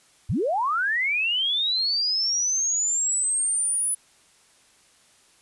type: linear sweep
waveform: sine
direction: up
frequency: 61 to 10030 Hz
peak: -21 dBFS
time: 0.29-3.95 s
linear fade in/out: 10 ms
effects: white hiss -58 dBFS RMS until 5.41 s + resampled to 24000 Hz